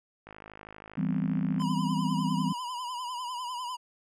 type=click train; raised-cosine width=0.5 ms; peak=-30 dBFS; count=72; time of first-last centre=0.27-1.62 s; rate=52.6 Hz
type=chord; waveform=sine; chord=C major seventh; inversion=first; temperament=equal; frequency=164.81 / 196 / 246.9 / 261.6 Hz; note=E3 / G3 / B3 / C4; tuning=0 / 0 / 0 / 0 cents; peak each=-30 / -30 / -34 / -34 dBFS; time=0.97-2.53 s; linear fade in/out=10 ms
type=tone with vibrato; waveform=square; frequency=987.8 Hz; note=B5; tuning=in tune; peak=-34 dBFS; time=1.59-3.77 s; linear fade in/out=20 ms; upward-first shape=triangle; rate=10 Hz; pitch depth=90 cents each way
effects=low-pass 9000 Hz 12 dB/octave